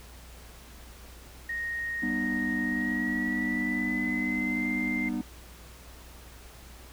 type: tone with pitch glide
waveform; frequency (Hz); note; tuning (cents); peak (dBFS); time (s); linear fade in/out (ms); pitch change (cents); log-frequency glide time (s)
sine; 1864.7 to 2093; A#6 to C7; 0 to 0; -30; 1.49-5.09; 5; +200; 2.63-4.69
type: chord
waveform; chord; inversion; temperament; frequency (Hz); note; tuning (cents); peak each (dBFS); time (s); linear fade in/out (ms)
triangle; G augmented; none; just; 196 / 245 / 306.2; G3 / B3 / D#4; 0 / -14 / -28; -33 / -29 / -32; 2.02-5.22; 10
effects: added 60 Hz sine -48 dBFS peak until 6.92 s + pink hiss -51 dBFS RMS until 6.92 s